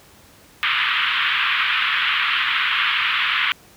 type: band-pass noise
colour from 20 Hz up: white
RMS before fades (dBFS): -20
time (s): 0.63-3.52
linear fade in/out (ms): 0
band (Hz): 1100 to 3300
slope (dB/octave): 48
effects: pink hiss -49 dBFS RMS until 3.76 s + high-pass 60 Hz 12 dB/octave